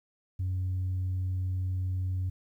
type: tone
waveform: sine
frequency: 92.5 Hz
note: F#2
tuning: in tune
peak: -26 dBFS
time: 0.39-2.3 s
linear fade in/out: 10 ms
effects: tanh soft clip ceiling -26 dBFS + 11-bit